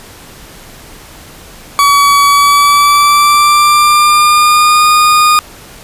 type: tone with pitch glide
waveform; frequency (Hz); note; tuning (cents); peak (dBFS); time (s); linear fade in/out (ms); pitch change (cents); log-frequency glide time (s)
40% pulse; 1136 to 1224.6; C#6 to D#6; +42 to -28; -4; 1.79-5.39; 0; +130; 2.26-4.86
effects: pink hiss -34 dBFS RMS until 5.83 s + resampled to 32000 Hz